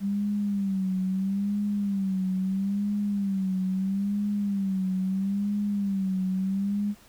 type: tone with vibrato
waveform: sine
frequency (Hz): 196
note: G3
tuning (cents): 0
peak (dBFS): -24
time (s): 0-6.95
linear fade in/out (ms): 50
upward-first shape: sine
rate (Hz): 0.76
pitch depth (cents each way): 84
effects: pink hiss -55 dBFS RMS until 7.08 s